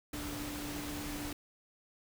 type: tone in noise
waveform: sine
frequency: 293.7 Hz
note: D4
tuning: in tune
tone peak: -41 dBFS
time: 0.13-1.33 s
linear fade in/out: 5 ms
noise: pink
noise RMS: -42 dBFS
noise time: 0.13-1.33 s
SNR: -2 dB
effects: none